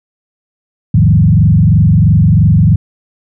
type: tone with frequency modulation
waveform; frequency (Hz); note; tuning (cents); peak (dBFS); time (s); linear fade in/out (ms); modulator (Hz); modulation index
sine; 130.81; C3; 0; -4; 0.94-2.76; 5; 23; 2.1
effects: none